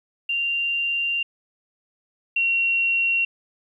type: tone pair in turn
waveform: sine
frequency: 2778 / 2740 Hz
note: F7 / F7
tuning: -10 / -34 cents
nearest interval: unison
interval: 24 cents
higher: first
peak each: -21 / -18 dBFS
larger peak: second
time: 0.29-1.23 / 2.36-3.25 s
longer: first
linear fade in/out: 5 ms
effects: 10-bit